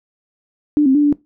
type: tone with pitch steps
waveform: sine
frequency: 296.5 / 265.1 / 293.5 / 291.1 Hz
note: D4 / C4 / D4 / D4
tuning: +17 / +23 / -1 / -15 cents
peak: -9 dBFS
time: 0.77-1.126 s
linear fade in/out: 0 ms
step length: 89 ms
effects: noise-tail reverb RT60 0.2 s tail -20 dB re dry